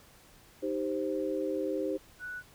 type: chord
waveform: sine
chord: C minor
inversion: first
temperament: equal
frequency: 311.1 / 392 / 523.3 Hz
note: Eb4 / G4 / C5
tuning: 0 / 0 / 0 cents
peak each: -34 dBFS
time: 0.62-1.98 s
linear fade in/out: 20 ms
type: tone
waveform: sine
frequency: 1478 Hz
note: F#6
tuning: 2 cents flat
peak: -37 dBFS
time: 2.19-2.43 s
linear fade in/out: 50 ms
effects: pink hiss -58 dBFS RMS until 2.54 s